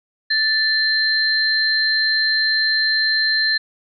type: tone pair together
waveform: sine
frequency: 1760 / 4131 Hz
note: A6 / C8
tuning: 0 / -23 cents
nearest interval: octave + minor third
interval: 1477 cents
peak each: -18 dBFS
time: 0.3-3.58 s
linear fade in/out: 10 ms
effects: none